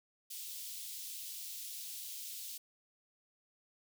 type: high-pass noise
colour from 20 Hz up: white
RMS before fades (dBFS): -45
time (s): 0.3-2.58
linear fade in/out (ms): 10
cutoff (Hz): 3000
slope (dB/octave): 24
effects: none